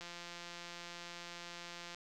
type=click train; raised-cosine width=0.2 ms; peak=-30 dBFS; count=336; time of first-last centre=0.01-1.946 s; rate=173 Hz; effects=none